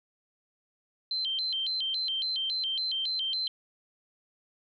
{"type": "tone with vibrato", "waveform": "sine", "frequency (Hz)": 3582, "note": "A7", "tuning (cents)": 30, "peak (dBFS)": -28, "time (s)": [1.11, 3.48], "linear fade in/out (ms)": 2, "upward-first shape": "square", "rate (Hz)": 3.6, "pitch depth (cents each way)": 230, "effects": []}